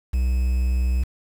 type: tone with quantisation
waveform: triangle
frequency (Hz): 62.8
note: B1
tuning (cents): +30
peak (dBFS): -16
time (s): 0.13-1.04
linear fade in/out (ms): 10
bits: 7
effects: none